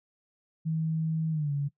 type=tone with pitch glide; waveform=sine; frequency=160 to 142.54 Hz; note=D#3 to C#3; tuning=+49 to +49 cents; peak=-26 dBFS; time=0.65-1.69 s; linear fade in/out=20 ms; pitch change=-200 cents; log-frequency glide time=1.31-1.52 s; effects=noise-tail reverb RT60 0.1 s tail -20 dB re dry